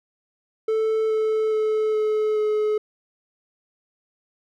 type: tone with pitch steps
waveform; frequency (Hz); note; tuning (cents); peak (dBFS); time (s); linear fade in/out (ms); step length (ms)
triangle; 440 / 436.5 / 432.9 / 429.5 / 426; A4 / A4 / A4 / A4 / G#4; 0 / -14 / -28 / -42 / +44; -17; 0.68-2.78; 5; 420
effects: none